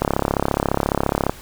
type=click train; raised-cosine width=1 ms; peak=-3 dBFS; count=45; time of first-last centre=0.02-1.295 s; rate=34.5 Hz; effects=pink hiss -41 dBFS RMS until 1.41 s